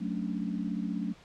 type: chord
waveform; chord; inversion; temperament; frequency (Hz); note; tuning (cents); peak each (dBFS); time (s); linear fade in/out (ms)
sine; D major seventh; first; equal; 185 / 220 / 277.2 / 293.7; F#3 / A3 / C#4 / D4; 0 / 0 / 0 / 0; -34 / -34 / -38 / -40; 0-1.14; 20
effects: pink hiss -56 dBFS RMS until 1.24 s + low-pass 5000 Hz 12 dB/octave